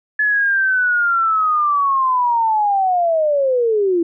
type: linear sweep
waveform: sine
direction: down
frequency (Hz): 1719 to 329.1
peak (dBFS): -13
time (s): 0.19-4.03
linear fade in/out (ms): 5
effects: none